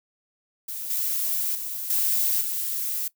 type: noise with level steps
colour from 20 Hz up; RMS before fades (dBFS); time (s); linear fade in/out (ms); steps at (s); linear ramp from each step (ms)
violet; -33 / -26 / -32 / -23 / -28; 0.68-3.08; 5; 0.9 / 1.55 / 1.9 / 2.41; 2
effects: noise-tail reverb RT60 0.1 s tail -19 dB re dry